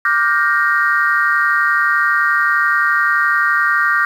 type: chord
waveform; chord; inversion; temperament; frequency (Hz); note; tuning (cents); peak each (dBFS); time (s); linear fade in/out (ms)
sine; G minor seventh; second; equal with one note detuned; 1174.7 / 1416.4 / 1568 / 1864.7; D6 / F6 / G6 / Bb6; 0 / +24 / 0 / 0; -17; 0.05-4.05; 2
effects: tanh soft clip ceiling -2 dBFS + 7-bit